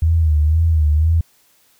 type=tone with vibrato; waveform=sine; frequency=78.7 Hz; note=D#2; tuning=20 cents sharp; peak=-11 dBFS; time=0.02-1.21 s; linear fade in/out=5 ms; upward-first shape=sine; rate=2 Hz; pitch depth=86 cents each way; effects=white hiss -56 dBFS RMS until 1.79 s